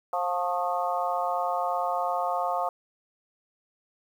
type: harmonic tone with a mistuned harmonic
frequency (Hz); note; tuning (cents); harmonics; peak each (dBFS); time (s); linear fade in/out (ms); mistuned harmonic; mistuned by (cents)
177; F3; +23; 3 / 4 / 5 / 6 / 7; -33 / -28 / -32 / -33 / -34; 0.13-2.69; 2; 6; +46
effects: 9-bit